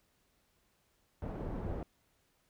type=low-pass noise; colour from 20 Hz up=pink; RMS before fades=-39 dBFS; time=1.22-1.83 s; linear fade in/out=2 ms; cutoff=680 Hz; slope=12 dB/octave; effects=pink hiss -74 dBFS RMS until 2.49 s